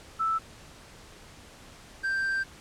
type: tone pair in turn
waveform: sine / triangle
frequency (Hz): 1318.5 / 1573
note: E6 / G6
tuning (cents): 0 / +6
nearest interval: minor third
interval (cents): 306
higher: second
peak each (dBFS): -24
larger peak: neither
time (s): 0.19-0.39 / 2.03-2.44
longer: second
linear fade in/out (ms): 20
effects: pink hiss -50 dBFS RMS until 2.6 s + low-pass 9000 Hz 12 dB/octave